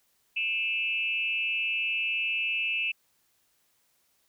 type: tone with frequency modulation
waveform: sine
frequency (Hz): 2637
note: E7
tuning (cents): 0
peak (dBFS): -26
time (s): 0.36-2.92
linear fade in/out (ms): 10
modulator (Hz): 223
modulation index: 0.69
effects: white hiss -70 dBFS RMS until 4.28 s